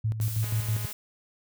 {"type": "tone with tremolo", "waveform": "sine", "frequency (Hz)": 109.9, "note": "A2", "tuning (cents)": -2, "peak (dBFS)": -23, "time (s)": [0.04, 0.86], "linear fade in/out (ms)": 10, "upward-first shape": "square", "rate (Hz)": 6.2, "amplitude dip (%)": 60}
{"type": "noise", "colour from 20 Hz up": "blue", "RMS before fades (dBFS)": -38, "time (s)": [0.21, 0.93], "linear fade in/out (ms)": 2}
{"type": "click train", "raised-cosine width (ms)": 0.3, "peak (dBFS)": -30, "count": 102, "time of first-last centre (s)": [0.43, 0.916], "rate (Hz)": 208}
{"effects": []}